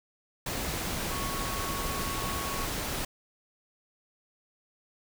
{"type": "tone in noise", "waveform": "sine", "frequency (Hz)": 1108, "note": "C#6", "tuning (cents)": -1, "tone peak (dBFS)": -37, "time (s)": [1.11, 2.65], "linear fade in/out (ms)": 5, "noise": "pink", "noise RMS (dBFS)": -33, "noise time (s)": [0.46, 3.05], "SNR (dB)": -7, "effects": []}